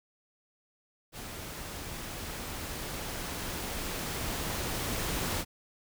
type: noise with level ramp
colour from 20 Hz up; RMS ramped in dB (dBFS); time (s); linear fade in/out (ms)
pink; -42 to -32; 1.12-5.45; 50
effects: none